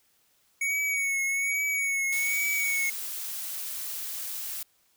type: tone with vibrato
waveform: square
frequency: 2228 Hz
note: C#7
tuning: 8 cents sharp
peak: -26 dBFS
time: 0.61-2.9 s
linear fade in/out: 5 ms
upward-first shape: triangle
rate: 1.2 Hz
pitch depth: 48 cents each way
type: noise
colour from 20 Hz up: blue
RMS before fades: -35 dBFS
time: 2.12-4.63 s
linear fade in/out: 5 ms
effects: white hiss -67 dBFS RMS until 4.96 s